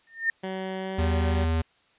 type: tone with exponential growth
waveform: sine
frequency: 1817 Hz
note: A#6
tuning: 45 cents flat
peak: -18 dBFS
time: 0.07-0.3 s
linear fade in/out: 2 ms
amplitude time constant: 48 ms
type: tone with pitch glide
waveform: 15% pulse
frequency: 189.1 to 191.74 Hz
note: F#3 to G3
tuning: +38 to -38 cents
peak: -24 dBFS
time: 0.43-1.45 s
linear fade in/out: 10 ms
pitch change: +24 cents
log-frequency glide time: 0.8-1.04 s
type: tone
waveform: square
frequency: 81 Hz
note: E2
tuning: 30 cents flat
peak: -23 dBFS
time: 0.98-1.62 s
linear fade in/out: 10 ms
effects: white hiss -63 dBFS RMS until 1.98 s + resampled to 8000 Hz